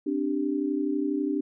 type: chord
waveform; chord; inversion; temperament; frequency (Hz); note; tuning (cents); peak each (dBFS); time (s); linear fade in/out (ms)
sine; C suspended second; none; equal; 261.6 / 293.7 / 392; C4 / D4 / G4; 0 / 0 / 0; -31 / -26 / -32; 0.06-1.41; 10
effects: none